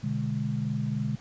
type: chord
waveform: sine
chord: G# diminished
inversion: first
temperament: equal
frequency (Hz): 123.47 / 146.83 / 207.7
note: B2 / D3 / G#3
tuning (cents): 0 / 0 / 0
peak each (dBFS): -31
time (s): 0.03-1.16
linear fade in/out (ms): 10
effects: pink hiss -52 dBFS RMS until 1.2 s + resampled to 16000 Hz